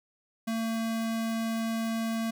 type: tone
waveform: square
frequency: 225.9 Hz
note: A3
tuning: 46 cents sharp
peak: -29 dBFS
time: 0.47-2.31 s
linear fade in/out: 10 ms
effects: none